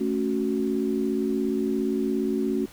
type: chord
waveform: sine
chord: F# minor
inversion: first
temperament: equal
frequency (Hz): 220 / 277.2 / 370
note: A3 / C#4 / F#4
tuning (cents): 0 / 0 / 0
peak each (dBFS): -27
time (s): 0-2.66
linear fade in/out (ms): 10
effects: pink hiss -49 dBFS RMS until 2.72 s